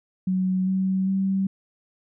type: tone with pitch steps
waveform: sine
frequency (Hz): 186.2 / 189.45 / 192.77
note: F#3 / F#3 / G3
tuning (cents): +11 / +41 / -29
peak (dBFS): -20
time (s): 0.27-1.47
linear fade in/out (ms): 5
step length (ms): 400
effects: none